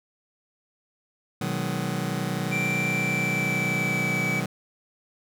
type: chord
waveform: sawtooth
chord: G# minor seventh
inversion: first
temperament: just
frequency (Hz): 124.59 / 155.74 / 186.89 / 207.7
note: B2 / D#3 / F#3 / G#3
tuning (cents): +16 / +2 / +18 / 0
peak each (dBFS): -28 / -26 / -26 / -32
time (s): 1.41-4.46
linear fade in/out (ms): 5
type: tone with pitch glide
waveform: triangle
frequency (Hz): 2349 to 2294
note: D7 to D7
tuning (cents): 0 to -41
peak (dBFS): -24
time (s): 2.51-4.41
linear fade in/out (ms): 20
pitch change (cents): -41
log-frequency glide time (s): 2.86-4.26
effects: none